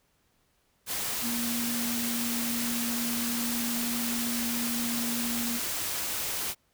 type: tone in noise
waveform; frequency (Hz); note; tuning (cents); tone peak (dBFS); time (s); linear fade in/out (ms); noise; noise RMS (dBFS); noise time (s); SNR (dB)
sine; 236.2; A#3; +23; -31; 1.21-5.6; 50; white; -32; 0.86-6.55; -2
effects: pink hiss -70 dBFS RMS until 6.73 s